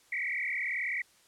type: tone with frequency modulation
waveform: sine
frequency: 2112 Hz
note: C7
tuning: 16 cents sharp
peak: -30 dBFS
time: 0.12-1.02 s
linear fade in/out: 5 ms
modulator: 38.7 Hz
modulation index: 5.1
effects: white hiss -63 dBFS RMS until 1.27 s + low-pass 10000 Hz 12 dB/octave